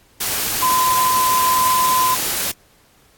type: tone in noise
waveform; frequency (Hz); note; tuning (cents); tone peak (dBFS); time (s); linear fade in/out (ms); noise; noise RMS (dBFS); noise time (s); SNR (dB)
sine; 1020; C6; -44; -14; 0.62-2.15; 10; white; -21; 0.2-2.52; +4
effects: pink hiss -54 dBFS RMS until 3.17 s + AAC 64 kbps